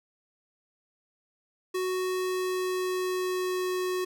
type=tone with pitch glide; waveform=square; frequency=370 to 367 Hz; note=F#4 to F#4; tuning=0 to -14 cents; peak=-28 dBFS; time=1.74-4.05 s; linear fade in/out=10 ms; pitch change=-14 cents; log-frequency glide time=2.11-3.74 s; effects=none